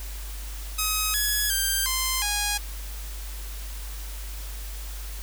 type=tone with pitch steps; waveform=5% pulse; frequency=1266 / 1686 / 1579 / 1041 / 825 Hz; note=D#6 / G#6 / G6 / C6 / G#5; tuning=+30 / +26 / +12 / -9 / -12 cents; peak=-12 dBFS; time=0.78-2.58 s; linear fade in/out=10 ms; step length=360 ms; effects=added 50 Hz sine -33 dBFS peak until 5.22 s + white hiss -42 dBFS RMS until 5.22 s